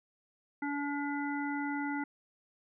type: harmonic tone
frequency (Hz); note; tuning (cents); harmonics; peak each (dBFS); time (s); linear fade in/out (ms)
286.6; D4; -42; 1 / 3 / 5 / 7; -34 / -39 / -41 / -42; 0.62-2.04; 5
effects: none